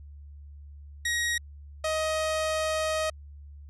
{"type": "tone pair in turn", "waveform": "sawtooth", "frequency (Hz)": [1891, 628.5], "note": ["A#6", "D#5"], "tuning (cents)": [24, 17], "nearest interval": "octave + perfect fifth", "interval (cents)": 1907, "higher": "first", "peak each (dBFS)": -22, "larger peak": "neither", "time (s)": [[1.05, 1.38], [1.84, 3.1]], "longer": "second", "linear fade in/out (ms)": 5, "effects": ["added 72 Hz sine -43 dBFS peak until 3.69 s", "resampled to 24000 Hz"]}